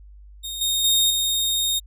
sawtooth tone with level steps, 3702 Hz, A#7, 13 cents flat, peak -26 / -17 / -13 / -17 dBFS, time 0.43-1.8 s, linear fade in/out 20 ms, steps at 0.61 / 0.84 / 1.1 s, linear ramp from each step 5 ms, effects added 50 Hz sine -42 dBFS peak until 1.86 s

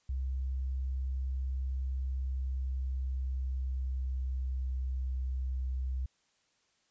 sine tone with pitch glide, 65.41 to 64.43 Hz, C2 to C2, 0 to -26 cents, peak -31 dBFS, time 0.09-6.06 s, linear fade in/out 5 ms, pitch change -26 cents, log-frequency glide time 2-4.88 s, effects white hiss -73 dBFS RMS until 6.9 s + resampled to 16000 Hz

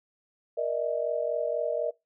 sine tone cluster, 471.7 / 599 / 643 Hz, A#4 / D5 / E5, +20 / +34 / -43 cents, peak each -31 / -30 / -31 dBFS, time 0.57-1.91 s, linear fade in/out 10 ms, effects noise-tail reverb RT60 0.2 s tail -22 dB re dry

